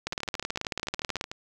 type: two click trains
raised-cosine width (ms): 0.2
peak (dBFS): -12 / -18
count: 22 / 17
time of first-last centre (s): 0.07-1.211 / 0.13-1.315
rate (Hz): 18.4 / 13.5
effects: 8-bit